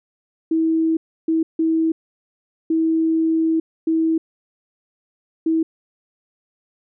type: tone bursts at uneven times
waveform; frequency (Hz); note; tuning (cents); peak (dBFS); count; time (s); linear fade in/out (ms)
sine; 323.3; E4; -34; -15; 6; 0.51-0.97 / 1.28-1.43 / 1.59-1.92 / 2.7-3.6 / 3.87-4.18 / 5.46-5.63; 5
effects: none